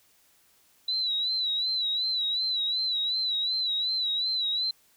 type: tone with vibrato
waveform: sine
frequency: 3951 Hz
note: B7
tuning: in tune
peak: -25 dBFS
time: 0.88-4.71 s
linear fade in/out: 5 ms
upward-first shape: sine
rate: 2.7 Hz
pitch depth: 72 cents each way
effects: white hiss -63 dBFS RMS until 4.96 s